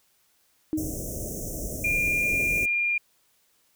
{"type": "tone with exponential decay", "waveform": "sine", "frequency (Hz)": 311.1, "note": "D#4", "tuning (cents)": 0, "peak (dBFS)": -21, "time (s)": [0.73, 1.18], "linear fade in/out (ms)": 0, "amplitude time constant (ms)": 96}
{"type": "band-stop noise", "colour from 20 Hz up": "pink", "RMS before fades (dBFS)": -33, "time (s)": [0.77, 2.66], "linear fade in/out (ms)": 10, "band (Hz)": [670, 5700], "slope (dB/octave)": 96}
{"type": "tone", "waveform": "sine", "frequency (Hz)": 2406, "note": "D7", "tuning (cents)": 41, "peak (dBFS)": -22, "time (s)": [1.84, 2.98], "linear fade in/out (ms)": 5}
{"effects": ["white hiss -66 dBFS RMS until 3.75 s"]}